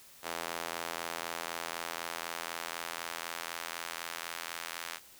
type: tone with high-pass filter sweep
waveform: square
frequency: 42 Hz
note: E1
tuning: 33 cents sharp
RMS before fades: -40 dBFS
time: 0.22-5 s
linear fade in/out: 50 ms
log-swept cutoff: 660 to 1400 Hz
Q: 0.76
effects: white hiss -56 dBFS RMS until 5.19 s